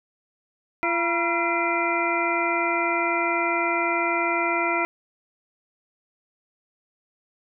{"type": "harmonic tone with a mistuned harmonic", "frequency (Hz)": 341, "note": "F4", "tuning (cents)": -41, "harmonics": [1, 2, 3, 4, 6, 7], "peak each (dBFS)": [-28, -28, -28, -28, -28, -28], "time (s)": [0.83, 4.85], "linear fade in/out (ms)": 0, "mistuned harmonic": 3, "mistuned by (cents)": -100, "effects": []}